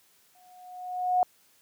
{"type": "tone with exponential growth", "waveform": "sine", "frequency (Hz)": 728, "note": "F#5", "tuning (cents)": -28, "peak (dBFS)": -18, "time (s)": [0.35, 1.23], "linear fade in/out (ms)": 1, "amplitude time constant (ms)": 190, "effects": ["white hiss -63 dBFS RMS until 1.61 s", "high-pass 80 Hz 12 dB/octave"]}